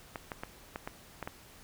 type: clicks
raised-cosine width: 0.5 ms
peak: -22 dBFS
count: 7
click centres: 0.158 / 0.318 / 0.435 / 0.759 / 0.875 / 1.227 / 1.275 s
effects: pink hiss -55 dBFS RMS until 1.63 s